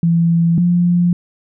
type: tone pair in turn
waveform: sine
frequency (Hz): 168 / 175.13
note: E3 / F3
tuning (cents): +33 / +5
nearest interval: minor second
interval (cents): 72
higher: second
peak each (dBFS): -10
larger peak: neither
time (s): 0.03-0.58 / 0.58-1.13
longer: neither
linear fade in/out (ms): 2
effects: none